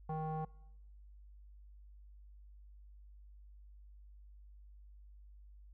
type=tone with low-pass filter; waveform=square; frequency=156.9 Hz; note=D#3; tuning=15 cents sharp; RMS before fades=-39 dBFS; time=0.09-0.45 s; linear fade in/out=5 ms; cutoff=880 Hz; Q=6.1; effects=noise-tail reverb RT60 0.9 s tail -23 dB re dry + added 50 Hz sine -54 dBFS peak until 5.73 s

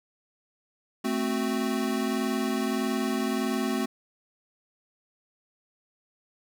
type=chord; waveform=square; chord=F# diminished; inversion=first; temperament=equal; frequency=220 / 261.6 / 370 Hz; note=A3 / C4 / F#4; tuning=0 / 0 / 0 cents; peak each=-30 / -30 / -33 dBFS; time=1.04-3.86 s; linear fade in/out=10 ms; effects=none

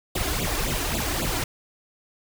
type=noise with flanger; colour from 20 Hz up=pink; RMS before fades=-26 dBFS; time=0.15-1.44 s; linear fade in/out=5 ms; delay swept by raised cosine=0.26 to 2.96 ms; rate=3.7 Hz; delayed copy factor=+0.95; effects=none

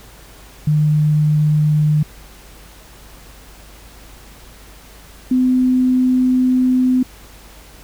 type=tone pair in turn; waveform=sine; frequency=151.4 / 254.6 Hz; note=D#3 / C4; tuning=-47 / -47 cents; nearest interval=major sixth; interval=900 cents; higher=second; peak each=-11 dBFS; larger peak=neither; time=0.67-2.03 / 5.31-7.03 s; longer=second; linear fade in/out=5 ms; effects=added 50 Hz sine -42 dBFS peak until 7.83 s + pink hiss -43 dBFS RMS until 7.83 s

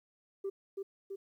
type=tone with echo; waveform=sine; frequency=392 Hz; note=G4; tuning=in tune; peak=-32 dBFS; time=0.44-0.5 s; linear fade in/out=10 ms; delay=330 ms; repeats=2; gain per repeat=-3 dB; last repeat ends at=1.16 s; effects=tanh soft clip ceiling -31 dBFS + 12-bit

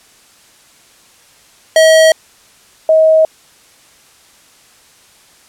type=tone pair in turn; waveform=square / sine; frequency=639 / 635 Hz; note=D#5 / D#5; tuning=+46 / +35 cents; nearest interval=unison; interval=11 cents; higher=first; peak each=-5 dBFS; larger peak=neither; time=1.76-2.12 / 2.89-3.25 s; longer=neither; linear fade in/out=2 ms; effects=white hiss -46 dBFS RMS until 5.48 s + low-pass 10000 Hz 12 dB/octave

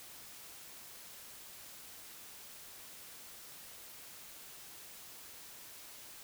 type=silence; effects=white hiss -52 dBFS RMS until 6.23 s

